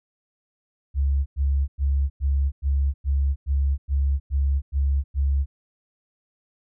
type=tone bursts; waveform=sine; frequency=69.3 Hz; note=C#2; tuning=in tune; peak=-18 dBFS; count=11; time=0.94-5.46 s; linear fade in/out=50 ms; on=320 ms; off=100 ms; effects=none